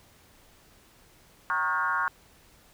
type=tone with frequency modulation; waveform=sine; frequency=1264 Hz; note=D#6; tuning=27 cents sharp; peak=-24 dBFS; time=1.5-2.08 s; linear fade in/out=0 ms; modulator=166 Hz; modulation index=2; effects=pink hiss -58 dBFS RMS until 2.73 s